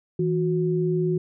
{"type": "tone pair together", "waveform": "sine", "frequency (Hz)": [162.6, 365], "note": ["E3", "F#4"], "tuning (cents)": [-23, -24], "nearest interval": "octave + major second", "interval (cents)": 1399, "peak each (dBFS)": -23, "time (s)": [0.19, 1.18], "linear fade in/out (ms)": 5, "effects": []}